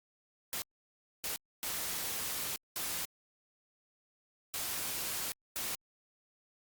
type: noise bursts at uneven times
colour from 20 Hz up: white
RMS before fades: -37 dBFS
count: 6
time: 0.53-0.62 / 1.24-1.36 / 1.63-2.56 / 2.76-3.05 / 4.54-5.32 / 5.56-5.75 s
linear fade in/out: 0 ms
effects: Opus 48 kbps